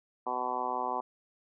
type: harmonic tone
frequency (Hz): 125.5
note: B2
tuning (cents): +28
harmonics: 2 / 3 / 4 / 5 / 6 / 7 / 8 / 9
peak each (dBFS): -45 / -42 / -42 / -42 / -36 / -36 / -35 / -40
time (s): 0.26-1.01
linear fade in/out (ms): 10
effects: none